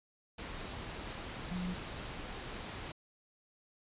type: tone in noise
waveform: sine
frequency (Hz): 180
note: F#3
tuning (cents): -47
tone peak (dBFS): -35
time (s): 1.51-1.74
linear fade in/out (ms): 5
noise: pink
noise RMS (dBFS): -43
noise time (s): 0.38-2.92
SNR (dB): +5
effects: resampled to 8000 Hz